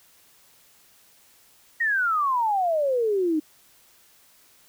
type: exponential sweep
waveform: sine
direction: down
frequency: 1900 to 299.5 Hz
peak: -20 dBFS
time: 1.8-3.4 s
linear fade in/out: 10 ms
effects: white hiss -57 dBFS RMS until 4.68 s